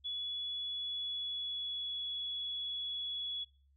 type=tone with pitch glide; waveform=sine; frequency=3401 to 3381 Hz; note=G#7 to G#7; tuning=+40 to +30 cents; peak=-36 dBFS; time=0.04-3.45 s; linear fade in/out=20 ms; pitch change=-10 cents; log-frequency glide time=0.64-2.07 s; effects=noise-tail reverb RT60 0.4 s tail -22 dB re dry + added 69 Hz sine -65 dBFS peak until 3.76 s